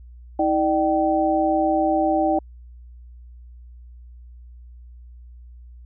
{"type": "tone cluster", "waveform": "sine", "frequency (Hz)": [320.1, 599, 772], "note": ["D#4", "D5", "G5"], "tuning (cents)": [49, 34, -27], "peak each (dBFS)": [-21, -22, -21], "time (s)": [0.39, 2.39], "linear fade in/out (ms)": 5, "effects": ["added 60 Hz sine -40 dBFS peak until 5.85 s"]}